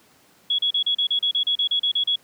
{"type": "tone bursts", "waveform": "sine", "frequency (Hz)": 3353, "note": "G#7", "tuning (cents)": 16, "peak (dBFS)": -18, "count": 14, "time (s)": [0.5, 2.159], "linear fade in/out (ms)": 5, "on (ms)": 86, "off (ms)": 35, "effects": ["pink hiss -56 dBFS RMS until 2.23 s", "high-pass 150 Hz 12 dB/octave"]}